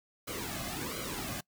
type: noise with flanger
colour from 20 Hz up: pink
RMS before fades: -38 dBFS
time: 0.27-1.41 s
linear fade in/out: 10 ms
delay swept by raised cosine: 1.1 to 2.2 ms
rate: 1.4 Hz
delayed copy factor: -0.75
effects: noise-tail reverb RT60 0.1 s tail -23 dB re dry